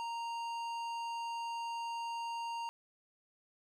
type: tone with tanh clipping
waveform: sine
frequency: 930 Hz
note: A#5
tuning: 4 cents flat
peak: -39 dBFS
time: 0-2.69 s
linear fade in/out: 0 ms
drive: 14 dB
effects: none